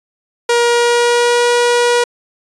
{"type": "tone with pitch glide", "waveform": "sawtooth", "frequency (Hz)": [475, 481.6], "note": ["A#4", "B4"], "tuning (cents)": [33, -44], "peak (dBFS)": -6, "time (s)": [0.49, 2.04], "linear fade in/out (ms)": 5, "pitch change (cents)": 23, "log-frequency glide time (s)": [0.62, 1.47], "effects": ["resampled to 22050 Hz"]}